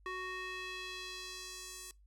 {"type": "tone with band-pass filter sweep", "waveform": "square", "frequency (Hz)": 370.5, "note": "F#4", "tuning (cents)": 2, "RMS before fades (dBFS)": -44, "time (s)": [0.06, 1.91], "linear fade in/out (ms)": 0, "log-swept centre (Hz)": [1500, 8700], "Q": 1.3, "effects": ["noise-tail reverb RT60 0.2 s tail -22 dB re dry", "added 50 Hz sine -60 dBFS peak until 2.06 s"]}